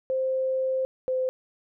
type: tone pair in turn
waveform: sine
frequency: 523.3 / 515.5 Hz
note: C5 / C5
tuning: 0 / -26 cents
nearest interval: unison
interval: 26 cents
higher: first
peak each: -23 dBFS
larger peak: neither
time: 0.1-0.85 / 1.08-1.29 s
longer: first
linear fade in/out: 0 ms
effects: none